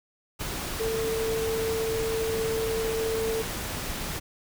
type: tone in noise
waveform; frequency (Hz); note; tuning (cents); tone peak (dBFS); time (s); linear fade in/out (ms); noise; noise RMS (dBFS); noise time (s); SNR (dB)
sine; 447.4; A4; +29; -26; 0.79-3.43; 20; pink; -33; 0.39-4.2; +4
effects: none